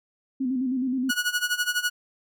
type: tone with vibrato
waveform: sine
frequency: 257.3 Hz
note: C4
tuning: 29 cents flat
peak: -23 dBFS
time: 0.4-1.11 s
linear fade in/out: 10 ms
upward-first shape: square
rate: 9.5 Hz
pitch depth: 59 cents each way
type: tone with tremolo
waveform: sawtooth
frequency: 1460 Hz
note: F#6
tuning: 24 cents flat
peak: -17 dBFS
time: 1.09-1.9 s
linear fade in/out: 10 ms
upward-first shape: sine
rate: 12 Hz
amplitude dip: 85%
effects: none